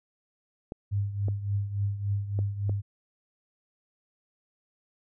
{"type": "clicks", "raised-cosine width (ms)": 2, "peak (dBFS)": -22, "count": 4, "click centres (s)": [0.721, 1.284, 2.39, 2.695]}
{"type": "tone with tremolo", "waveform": "sine", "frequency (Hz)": 100.8, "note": "G2", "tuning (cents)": 49, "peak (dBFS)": -23, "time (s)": [0.91, 2.82], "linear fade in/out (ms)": 20, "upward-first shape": "triangle", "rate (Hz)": 3.5, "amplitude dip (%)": 75}
{"effects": []}